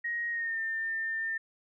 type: tone with pitch glide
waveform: sine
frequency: 1881 to 1801.3 Hz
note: A#6 to A6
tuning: +15 to +40 cents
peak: -30 dBFS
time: 0.04-1.38 s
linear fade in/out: 10 ms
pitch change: -75 cents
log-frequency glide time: 0.3-0.6 s
effects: none